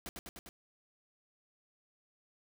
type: noise with echo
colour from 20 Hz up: pink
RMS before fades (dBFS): -43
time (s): 0.06-0.09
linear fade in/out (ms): 0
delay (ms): 100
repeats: 4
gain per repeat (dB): -2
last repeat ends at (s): 0.49
effects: none